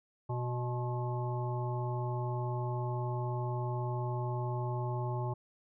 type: harmonic tone with a mistuned harmonic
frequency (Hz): 123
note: B2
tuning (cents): -7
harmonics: 1 / 3 / 5 / 7 / 9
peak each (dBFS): -33 / -41 / -44 / -41 / -46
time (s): 0.29-5.34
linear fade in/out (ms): 10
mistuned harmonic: 9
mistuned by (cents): -50
effects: none